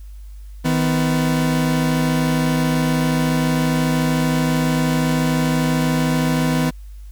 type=tone pair together; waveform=40% pulse; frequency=159 / 252.2 Hz; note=D#3 / B3; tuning=+38 / +36 cents; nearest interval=minor sixth; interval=798 cents; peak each=-18 dBFS; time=0.64-6.71 s; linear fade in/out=20 ms; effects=added 50 Hz sine -33 dBFS peak until 7.11 s + white hiss -57 dBFS RMS until 7.11 s